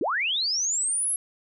sine linear sweep, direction up, 246.2 to 11180 Hz, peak -23 dBFS, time 0.01-1.16 s, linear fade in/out 2 ms, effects none

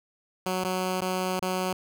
10% pulse tone with dropouts, 185 Hz, F#3, in tune, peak -18 dBFS, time 0.46-1.73 s, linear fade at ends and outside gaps 2 ms, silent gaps 0.639-0.648 / 1.007-1.017 / 1.395-1.423 s, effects none

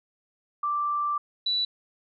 sine tone pair in turn, 1174.7 / 3951 Hz, D6 / B7, 0 / 0 cents, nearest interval octave + major sixth, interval 2100 cents, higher second, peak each -24 / -23 dBFS, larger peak second, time 0.63-1.18 / 1.46-1.65 s, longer first, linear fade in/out 5 ms, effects none

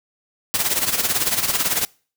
white noise with tremolo, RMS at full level -18 dBFS, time 0.54-1.85 s, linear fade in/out 0 ms, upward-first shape sine, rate 18 Hz, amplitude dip 70%, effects noise-tail reverb RT60 0.4 s tail -25 dB re dry

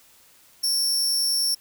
sawtooth tone with amplitude modulation, 5450 Hz, F8, 43 cents flat, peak -16 dBFS, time 0.63-1.55 s, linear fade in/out 10 ms, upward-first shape sine, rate 270 Hz, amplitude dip 45%, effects white hiss -55 dBFS RMS until 1.6 s

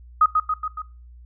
sine tone with echo, 1254 Hz, D#6, 13 cents sharp, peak -11 dBFS, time 0.21-0.26 s, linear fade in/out 5 ms, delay 140 ms, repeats 4, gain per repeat -4 dB, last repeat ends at 0.82 s, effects noise-tail reverb RT60 0.3 s tail -18 dB re dry + added 60 Hz sine -42 dBFS peak until 1.25 s

